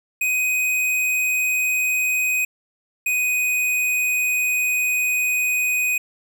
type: tone pair in turn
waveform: square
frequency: 2504 / 2495 Hz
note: D#7 / D#7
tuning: +10 / +4 cents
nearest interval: unison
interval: 6 cents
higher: first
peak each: -19 dBFS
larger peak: neither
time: 0.21-2.45 / 3.06-5.98 s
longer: second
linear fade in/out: 5 ms
effects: none